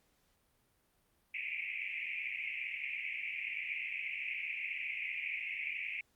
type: band-pass noise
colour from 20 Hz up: white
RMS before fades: -40 dBFS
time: 1.34-6.01 s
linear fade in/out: 5 ms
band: 2100 to 2600 Hz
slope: 96 dB/octave
effects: pink hiss -74 dBFS RMS until 6.15 s + Opus 48 kbps